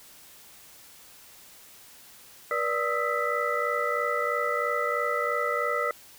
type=tone cluster; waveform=sine; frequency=481.7 / 585 / 1260 / 1323 / 1982 Hz; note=B4 / D5 / D#6 / E6 / B6; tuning=-43 / -7 / +21 / +6 / +6 cents; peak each=-31 dBFS; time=2.51-5.91 s; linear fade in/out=2 ms; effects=white hiss -51 dBFS RMS until 6.18 s